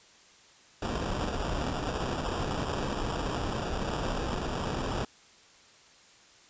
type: noise with sample-and-hold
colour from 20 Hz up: pink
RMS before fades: -32 dBFS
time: 0.82-5.05 s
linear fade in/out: 5 ms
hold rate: 2100 Hz
effects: white hiss -57 dBFS RMS until 6.49 s + resampled to 16000 Hz